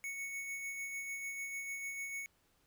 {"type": "tone with tremolo", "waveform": "square", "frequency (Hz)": 2217, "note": "C#7", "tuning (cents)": 0, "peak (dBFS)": -39, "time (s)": [0.04, 2.26], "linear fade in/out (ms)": 0, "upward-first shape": "sine", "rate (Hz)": 6.7, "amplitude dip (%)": 35, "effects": ["pink hiss -73 dBFS RMS until 2.66 s"]}